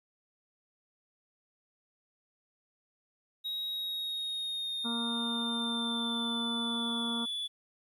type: tone with pitch glide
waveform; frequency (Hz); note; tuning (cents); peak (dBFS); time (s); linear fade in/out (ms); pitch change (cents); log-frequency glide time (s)
triangle; 3800 to 3445; A#7 to A7; +33 to -37; -32; 3.44-7.48; 20; -170; 3.69-7.05
type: harmonic tone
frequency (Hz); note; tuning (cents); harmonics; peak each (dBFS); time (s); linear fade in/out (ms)
233.1; A#3; 0; 1 / 2 / 3 / 4 / 5 / 6; -34 / -46 / -50 / -44 / -45 / -46; 4.84-7.26; 20
effects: 11-bit